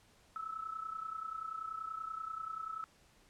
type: tone with amplitude modulation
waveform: sine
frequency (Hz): 1305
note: E6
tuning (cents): -18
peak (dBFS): -36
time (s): 0.36-2.84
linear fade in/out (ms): 0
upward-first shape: sine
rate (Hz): 30.4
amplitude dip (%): 75
effects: pink hiss -66 dBFS RMS until 3.29 s + low-pass 10000 Hz 12 dB/octave